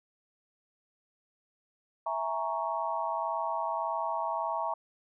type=chord; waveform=sine; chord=A# half-diminished seventh; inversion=second; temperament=equal; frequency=659.3 / 830.6 / 932.3 / 1108.7 Hz; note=E5 / G#5 / A#5 / C#6; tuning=0 / 0 / 0 / 0 cents; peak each=-35 / -37 / -33 / -36 dBFS; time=2.06-4.74 s; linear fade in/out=5 ms; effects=none